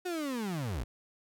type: linear sweep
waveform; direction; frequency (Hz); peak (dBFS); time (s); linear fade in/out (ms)
35% pulse; down; 370 to 46; -31; 0.05-0.84; 10
effects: none